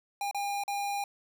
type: tone with dropouts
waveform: square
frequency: 807 Hz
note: G#5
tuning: 50 cents flat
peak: -31 dBFS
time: 0.21-1.04 s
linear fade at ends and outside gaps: 2 ms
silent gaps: 0.312-0.346 / 0.637-0.679 s
effects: none